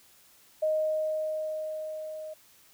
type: tone with level ramp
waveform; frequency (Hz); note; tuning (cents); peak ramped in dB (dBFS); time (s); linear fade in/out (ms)
sine; 622.3; D#5; 0; -23 to -37; 0.62-2.34; 10
effects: white hiss -59 dBFS RMS until 2.73 s